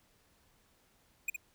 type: tone with echo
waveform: square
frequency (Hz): 2464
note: D#7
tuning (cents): -17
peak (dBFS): -31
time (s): 1.28-1.3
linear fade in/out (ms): 5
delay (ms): 63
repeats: 1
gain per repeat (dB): -6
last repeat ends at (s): 1.363
effects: pink hiss -69 dBFS RMS until 1.54 s